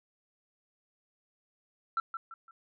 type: tone with echo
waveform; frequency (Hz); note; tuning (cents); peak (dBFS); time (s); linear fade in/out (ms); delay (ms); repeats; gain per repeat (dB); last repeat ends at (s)
sine; 1342; E6; +31; -25; 1.97-2; 2; 170; 3; -9; 2.51
effects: tanh soft clip ceiling -24 dBFS